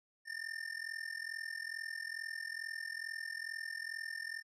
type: tone with amplitude modulation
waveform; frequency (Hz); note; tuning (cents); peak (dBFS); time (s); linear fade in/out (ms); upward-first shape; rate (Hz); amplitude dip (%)
square; 1800; A6; +39; -37; 0.25-4.43; 50; sine; 42.3; 90
effects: low-pass 9000 Hz 12 dB/octave